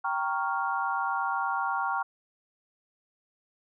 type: chord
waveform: sine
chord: G half-diminished seventh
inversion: none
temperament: equal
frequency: 784 / 932.3 / 1108.7 / 1396.9 Hz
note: G5 / Bb5 / Db6 / F6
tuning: 0 / 0 / 0 / 0 cents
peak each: -32 dBFS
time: 0.04-2.03 s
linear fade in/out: 10 ms
effects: none